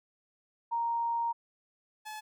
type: tone pair in turn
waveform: sine / sawtooth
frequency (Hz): 932.3 / 858.7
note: A#5 / A5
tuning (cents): 0 / -42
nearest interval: minor second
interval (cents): 142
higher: first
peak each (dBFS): -28 / -36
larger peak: first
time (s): 0.71-1.33 / 2.05-2.21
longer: first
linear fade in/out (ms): 20
effects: none